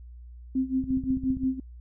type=tone with tremolo; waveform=sine; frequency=261.6 Hz; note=C4; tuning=in tune; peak=-21 dBFS; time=0.55-1.6 s; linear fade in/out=5 ms; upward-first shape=sine; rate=5.7 Hz; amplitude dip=85%
type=click train; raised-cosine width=5 ms; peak=-24 dBFS; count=10; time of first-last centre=0.84-1.436 s; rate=15.1 Hz
effects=added 60 Hz sine -42 dBFS peak until 1.8 s